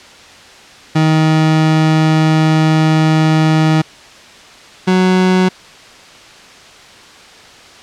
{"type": "tone pair in turn", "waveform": "30% pulse", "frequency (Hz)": [157.4, 184.98], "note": ["D#3", "F#3"], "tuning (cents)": [20, 0], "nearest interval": "minor third", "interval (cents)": 280, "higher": "second", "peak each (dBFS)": -6, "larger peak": "neither", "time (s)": [[0.95, 3.82], [4.87, 5.49]], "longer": "first", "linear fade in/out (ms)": 10, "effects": ["white hiss -38 dBFS RMS until 7.82 s", "low-pass 5000 Hz 12 dB/octave"]}